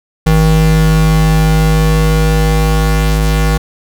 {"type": "tone pair together", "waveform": "square", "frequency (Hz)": [52.99, 158.8], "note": ["G#1", "D#3"], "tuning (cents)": [36, 36], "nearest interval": "octave + perfect fifth", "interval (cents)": 1900, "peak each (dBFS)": -11, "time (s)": [0.26, 3.58], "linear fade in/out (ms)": 10, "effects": []}